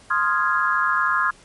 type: chord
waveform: sine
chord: F minor seventh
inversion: second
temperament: equal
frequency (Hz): 1046.5 / 1244.5 / 1396.9 / 1661.2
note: C6 / Eb6 / F6 / Ab6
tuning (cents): 0 / 0 / 0 / 0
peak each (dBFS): -23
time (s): 0.1-1.31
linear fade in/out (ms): 10
effects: pink hiss -50 dBFS RMS until 1.44 s + MP3 48 kbps